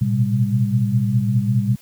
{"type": "tone cluster", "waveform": "sine", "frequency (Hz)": [113.3, 122.8, 128, 199.4], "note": ["A#2", "B2", "C3", "G3"], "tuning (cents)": [-49, -9, -38, 30], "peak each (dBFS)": -21, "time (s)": [0.01, 1.76], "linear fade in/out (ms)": 10, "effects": ["white hiss -50 dBFS RMS until 1.81 s"]}